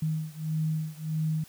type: beating tone pair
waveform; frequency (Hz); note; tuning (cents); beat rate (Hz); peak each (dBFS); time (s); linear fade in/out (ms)
sine; 156.2 / 157.8; D#3 / D#3; +7 / +25; 1.6; -30 / -31; 0.02-1.44; 5
effects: white hiss -54 dBFS RMS until 1.48 s